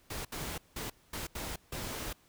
pink noise bursts at uneven times, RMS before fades -39 dBFS, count 6, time 0.1-0.25 / 0.32-0.58 / 0.76-0.9 / 1.13-1.27 / 1.35-1.56 / 1.72-2.13 s, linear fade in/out 5 ms, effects pink hiss -65 dBFS RMS until 2.28 s

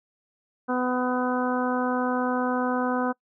harmonic tone, 250.8 Hz, B3, 27 cents sharp, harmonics 1 / 2 / 3 / 4 / 5 / 6, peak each -26 / -29 / -31 / -32 / -33 / -34 dBFS, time 0.68-3.13 s, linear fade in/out 20 ms, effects noise-tail reverb RT60 0.1 s tail -25 dB re dry

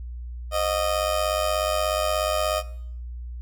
30% pulse tone with amplitude modulation, 619 Hz, D#5, 9 cents flat, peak -16 dBFS, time 0.51-2.63 s, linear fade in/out 50 ms, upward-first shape sine, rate 96.7 Hz, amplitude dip 70%, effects noise-tail reverb RT60 0.7 s tail -20 dB re dry + added 60 Hz sine -32 dBFS peak until 3.41 s

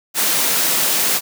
white high-pass noise, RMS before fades -17 dBFS, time 0.14-1.21 s, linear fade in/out 50 ms, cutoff 160 Hz, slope 24 dB/octave, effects none

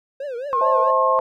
triangle tone with vibrato, 523.3 Hz, C5, in tune, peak -24 dBFS, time 0.2-0.91 s, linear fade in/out 5 ms, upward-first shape triangle, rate 4.6 Hz, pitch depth 230 cents each way
sine tone, 1072 Hz, C6, 42 cents sharp, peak -17 dBFS, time 0.53-1.19 s, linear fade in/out 0 ms
sine chord, A minor, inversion first, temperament equal with one note detuned, 523.3 / 643.8 / 880 Hz, C5 / E5 / A5, 0 / -41 / 0 cents, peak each -20 / -23 / -25 dBFS, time 0.61-1.2 s, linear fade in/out 2 ms
effects none

